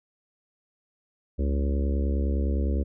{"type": "harmonic tone", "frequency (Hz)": 69.8, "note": "C#2", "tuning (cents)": 13, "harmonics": [1, 3, 4, 5, 6, 7, 8], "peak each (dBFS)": [-23, -33, -35, -37, -39, -40, -41], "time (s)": [1.38, 2.84], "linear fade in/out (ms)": 20, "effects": []}